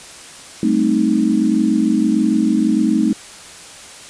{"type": "chord", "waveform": "sine", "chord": "A half-diminished seventh", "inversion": "third", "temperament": "equal with one note detuned", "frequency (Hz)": [193.41, 220, 261.6, 311.1], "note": ["G3", "A3", "C4", "Eb4"], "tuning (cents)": [-23, 0, 0, 0], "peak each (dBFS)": [-22, -16, -19, -17], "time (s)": [0.63, 3.13], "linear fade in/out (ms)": 2, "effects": ["white hiss -37 dBFS RMS until 4.09 s", "resampled to 22050 Hz"]}